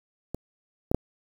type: clicks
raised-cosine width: 2 ms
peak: -18 / -11 / -7 dBFS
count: 3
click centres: 0.346 / 0.915 / 0.946 s
effects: 7-bit